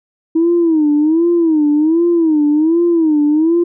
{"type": "tone with vibrato", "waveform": "sine", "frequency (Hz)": 318.8, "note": "D#4", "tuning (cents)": 42, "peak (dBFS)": -8, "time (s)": [0.35, 3.64], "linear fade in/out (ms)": 10, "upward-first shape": "sine", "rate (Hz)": 1.3, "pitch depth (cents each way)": 140, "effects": ["tanh soft clip ceiling -5 dBFS"]}